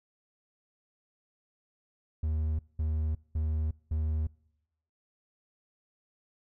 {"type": "tone bursts", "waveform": "triangle", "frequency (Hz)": 77.78, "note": "D#2", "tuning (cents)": 0, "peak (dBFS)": -25, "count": 4, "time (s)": [2.23, 4.27], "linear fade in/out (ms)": 5, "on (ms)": 360, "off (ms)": 200, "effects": ["noise-tail reverb RT60 0.9 s tail -25 dB re dry"]}